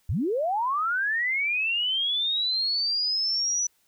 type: linear sweep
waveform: sine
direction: up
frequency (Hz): 60.7 to 5960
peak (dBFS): -23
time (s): 0.09-3.67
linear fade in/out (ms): 5
effects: white hiss -67 dBFS RMS until 3.87 s